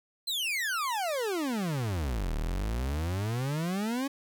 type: exponential two-way sweep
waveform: 40% pulse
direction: down then up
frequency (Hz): 4200 to 36.38 to 283.4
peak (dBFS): -28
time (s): 0.27-4.08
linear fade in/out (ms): 10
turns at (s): 2.35
effects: 11-bit